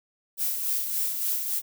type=noise with tremolo; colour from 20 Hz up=violet; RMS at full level=-26 dBFS; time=0.37-1.62 s; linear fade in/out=50 ms; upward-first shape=sine; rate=3.5 Hz; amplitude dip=45%; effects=none